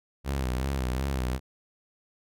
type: tone with vibrato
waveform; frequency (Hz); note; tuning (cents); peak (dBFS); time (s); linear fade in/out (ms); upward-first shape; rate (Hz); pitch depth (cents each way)
sawtooth; 65.4; C2; 0; -23; 0.24-1.4; 50; sine; 2.7; 100
effects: none